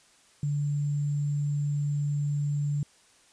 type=tone with sample-and-hold; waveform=sine; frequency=145.2 Hz; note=D3; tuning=19 cents flat; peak=-25 dBFS; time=0.43-2.83 s; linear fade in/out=2 ms; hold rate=7350 Hz; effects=white hiss -60 dBFS RMS until 3.32 s + resampled to 22050 Hz